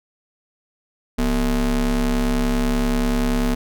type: ring-modulated tone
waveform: square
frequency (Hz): 103.83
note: G#2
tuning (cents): 0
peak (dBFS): -15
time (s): 1.18-3.55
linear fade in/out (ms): 10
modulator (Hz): 139
effects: none